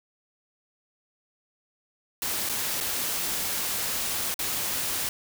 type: noise with dropouts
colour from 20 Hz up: white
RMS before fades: -29 dBFS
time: 2.22-5.09 s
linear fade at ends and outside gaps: 2 ms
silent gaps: 2.491-2.495 / 2.804-2.808 / 4.342-4.391 s
effects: none